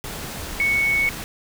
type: tone in noise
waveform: sine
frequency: 2217 Hz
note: C#7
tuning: in tune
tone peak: -17 dBFS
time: 0.6-1.09 s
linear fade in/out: 0 ms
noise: pink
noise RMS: -32 dBFS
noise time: 0.04-1.24 s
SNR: +12 dB
effects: none